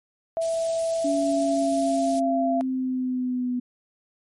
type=tone with pitch glide; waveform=sine; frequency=659.3 to 681.4 Hz; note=E5 to F5; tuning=0 to -43 cents; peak=-22 dBFS; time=0.37-2.61 s; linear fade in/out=0 ms; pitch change=+57 cents; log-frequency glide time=0.9-2.11 s
type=band-stop noise; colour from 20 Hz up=white; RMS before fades=-38 dBFS; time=0.41-2.2 s; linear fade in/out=10 ms; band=210 to 3400 Hz; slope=12 dB/octave
type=exponential sweep; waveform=sine; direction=down; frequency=286 to 246.9 Hz; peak=-23 dBFS; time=1.04-3.6 s; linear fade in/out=10 ms
effects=MP3 48 kbps